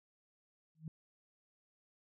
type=tone with exponential growth; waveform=sine; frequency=158.4 Hz; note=D#3; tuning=31 cents sharp; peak=-37 dBFS; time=0.75-0.88 s; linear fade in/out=2 ms; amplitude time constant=27 ms; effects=none